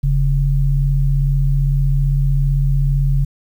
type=tone pair together; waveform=sine; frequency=40.97 / 138.59 Hz; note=E1 / C#3; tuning=-10 / 0 cents; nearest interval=octave + major sixth; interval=2110 cents; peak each=-15 dBFS; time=0.03-3.25 s; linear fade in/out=10 ms; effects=8-bit